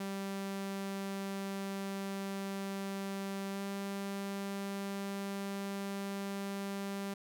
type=tone with pitch glide; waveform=sawtooth; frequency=196 to 197.82 Hz; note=G3 to G3; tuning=0 to +16 cents; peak=-33 dBFS; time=0-7.14 s; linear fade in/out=5 ms; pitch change=+16 cents; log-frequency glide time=3.51-3.61 s; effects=none